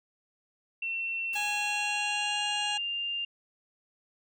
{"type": "tone with pitch glide", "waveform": "sine", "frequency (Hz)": [2704, 2798], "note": ["E7", "F7"], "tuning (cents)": [43, 3], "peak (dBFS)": -30, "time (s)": [0.82, 3.25], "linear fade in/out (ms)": 5, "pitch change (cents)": 60, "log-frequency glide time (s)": [1.33, 2.43]}
{"type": "noise with exponential decay", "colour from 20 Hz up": "white", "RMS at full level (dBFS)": -47, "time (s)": [1.33, 2.76], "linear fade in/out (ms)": 2, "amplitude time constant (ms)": 310}
{"type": "harmonic tone", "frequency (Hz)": 830.6, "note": "G#5", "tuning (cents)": 0, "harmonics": [1, 2, 3, 4, 5, 7, 8, 9, 10], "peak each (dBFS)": [-34, -39, -43, -40, -42, -47, -48, -45, -46], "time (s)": [1.35, 2.78], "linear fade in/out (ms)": 10}
{"effects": []}